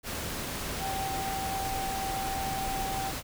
sine tone in noise, 775 Hz, G5, 20 cents flat, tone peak -32 dBFS, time 0.78-3.13 s, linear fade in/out 50 ms, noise pink, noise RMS -35 dBFS, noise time 0.03-3.23 s, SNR 0 dB, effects none

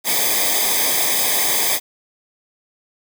white noise with comb filter, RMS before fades -18 dBFS, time 0.04-1.8 s, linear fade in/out 50 ms, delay 0.71 ms, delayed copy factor -0.95, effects none

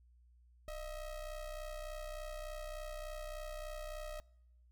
square ring-modulated tone, 320.7 Hz, E4, 48 cents flat, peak -40 dBFS, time 0.68-4.2 s, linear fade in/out 0 ms, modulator 289 Hz, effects noise-tail reverb RT60 0.8 s tail -25 dB re dry + added 60 Hz sine -62 dBFS peak until 4.71 s

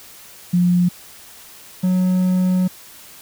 sine / triangle tone pair in turn, 177.3 / 183.76 Hz, F3 / F#3, +26 / -12 cents, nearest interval minor second, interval 62 cents, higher second, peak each -12 dBFS, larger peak neither, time 0.53-0.89 / 1.83-2.68 s, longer second, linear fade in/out 10 ms, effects white hiss -42 dBFS RMS until 3.21 s

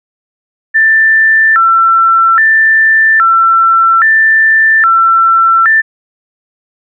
sine tone with vibrato, 1545 Hz, G6, 26 cents flat, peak -4 dBFS, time 0.74-5.82 s, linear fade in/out 20 ms, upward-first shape square, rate 0.61 Hz, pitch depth 240 cents each way, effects none

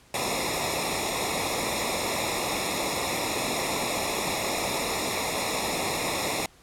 pink noise with comb filter, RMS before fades -28 dBFS, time 0.14-6.46 s, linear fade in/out 2 ms, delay 0.65 ms, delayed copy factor -0.95, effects pink hiss -56 dBFS RMS until 6.62 s + low-pass 11000 Hz 12 dB/octave

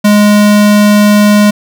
square tone, 207.7 Hz, G#3, in tune, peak -4 dBFS, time 0.04-1.51 s, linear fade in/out 10 ms, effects none

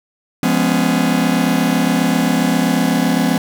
45% pulse chord, C# dominant seventh, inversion first, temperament just, 173.24 / 207.9 / 249.5 / 277.2 Hz, E#3 / G#3 / B3 / C#4, -14 / +2 / +18 / 0 cents, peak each -19 / -20 / -17 / -20 dBFS, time 0.43-3.38 s, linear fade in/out 2 ms, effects none

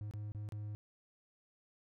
triangle tone with dropouts, 105 Hz, G#2, 19 cents sharp, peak -38 dBFS, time 0.01-0.75 s, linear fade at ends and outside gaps 0 ms, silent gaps 0.111-0.137 / 0.32-0.348 / 0.489-0.522 s, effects none

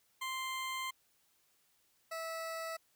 20% pulse tone pair in turn, 1046.5 / 652.8 Hz, C6 / E5, 0 / -17 cents, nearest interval minor sixth, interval 817 cents, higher first, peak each -32 / -34 dBFS, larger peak first, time 0.21-0.91 / 2.11-2.77 s, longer first, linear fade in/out 10 ms, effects white hiss -73 dBFS RMS until 2.95 s

